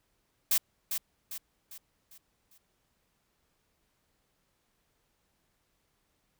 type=noise with echo; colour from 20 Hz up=blue; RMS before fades=-25 dBFS; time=0.51-0.58 s; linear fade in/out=5 ms; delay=400 ms; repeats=5; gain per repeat=-7 dB; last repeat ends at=2.58 s; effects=pink hiss -75 dBFS RMS until 6.39 s